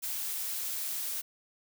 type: noise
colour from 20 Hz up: blue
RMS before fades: -35 dBFS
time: 0.02-1.22 s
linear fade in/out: 20 ms
effects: none